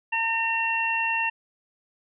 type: harmonic tone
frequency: 910 Hz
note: A#5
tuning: 42 cents flat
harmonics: 1 / 2 / 3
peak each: -28 / -29 / -25 dBFS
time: 0.12-1.3 s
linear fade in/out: 10 ms
effects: none